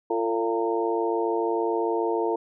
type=harmonic tone with a mistuned harmonic; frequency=114.6 Hz; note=A#2; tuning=29 cents flat; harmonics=3 / 4 / 5 / 6 / 7 / 8; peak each=-27 / -26 / -38 / -32 / -39 / -30 dBFS; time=0.1-2.36 s; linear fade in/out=5 ms; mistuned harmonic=4; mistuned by=-30 cents; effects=none